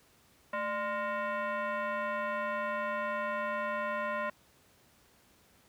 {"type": "tone with frequency modulation", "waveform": "sine", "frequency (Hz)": 220, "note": "A3", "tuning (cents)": 0, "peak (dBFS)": -31, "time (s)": [0.53, 4.3], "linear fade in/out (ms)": 5, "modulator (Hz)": 818, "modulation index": 2, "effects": ["pink hiss -64 dBFS RMS until 5.68 s", "high-pass 60 Hz 12 dB/octave"]}